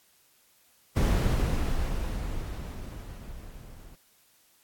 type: noise with level ramp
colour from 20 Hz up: brown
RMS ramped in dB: -21 to -48 dBFS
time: 0.96-3.96 s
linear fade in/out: 10 ms
effects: white hiss -63 dBFS RMS until 4.63 s + AAC 64 kbps